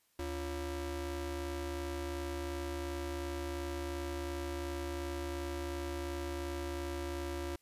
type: ring-modulated tone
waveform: 35% pulse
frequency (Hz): 211.2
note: G#3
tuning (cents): +29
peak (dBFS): -32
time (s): 0.19-7.56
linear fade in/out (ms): 5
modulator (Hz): 137
effects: white hiss -73 dBFS RMS until 7.61 s + resampled to 32000 Hz